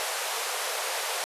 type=band-pass noise; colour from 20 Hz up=pink; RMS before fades=-31 dBFS; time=0-1.24 s; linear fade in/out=0 ms; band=460 to 13000 Hz; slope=48 dB/octave; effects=resampled to 32000 Hz